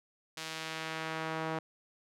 sawtooth tone with band-pass filter sweep, 160 Hz, D#3, 49 cents sharp, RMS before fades -38 dBFS, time 0.37-1.59 s, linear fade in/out 5 ms, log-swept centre 4600 to 890 Hz, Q 0.73, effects none

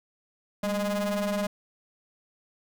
45% pulse ring-modulated tone, 207.7 Hz, G#3, in tune, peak -23 dBFS, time 0.63-1.47 s, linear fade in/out 5 ms, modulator 406 Hz, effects none

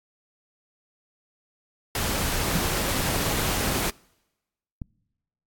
pink noise, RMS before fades -26 dBFS, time 1.95-3.9 s, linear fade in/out 2 ms
sine tone with exponential decay, 174.61 Hz, F3, in tune, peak -18 dBFS, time 2.55-2.64 s, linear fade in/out 5 ms, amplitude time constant 18 ms
click, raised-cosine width 5 ms, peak -20 dBFS, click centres 4.818 s
effects noise-tail reverb RT60 1.0 s tail -26 dB re dry + AAC 64 kbps

